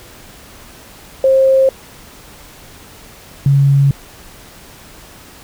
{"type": "tone pair in turn", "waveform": "sine", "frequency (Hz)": [532, 139.21], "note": ["C5", "C#3"], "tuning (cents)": [29, 8], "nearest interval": "octave + major seventh", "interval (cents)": 2321, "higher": "first", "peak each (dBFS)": -7, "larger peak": "neither", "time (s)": [[1.24, 1.69], [3.46, 3.91]], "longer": "neither", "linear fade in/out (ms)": 2, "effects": ["pink hiss -39 dBFS RMS until 5.43 s"]}